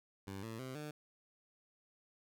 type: tone with pitch steps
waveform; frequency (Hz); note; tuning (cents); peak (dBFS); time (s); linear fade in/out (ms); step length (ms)
15% pulse; 97.5 / 112.65 / 130.15 / 150.37; G2 / A2 / C3 / D3; -9 / +41 / -9 / +41; -37; 0.27-0.91; 5; 160
effects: none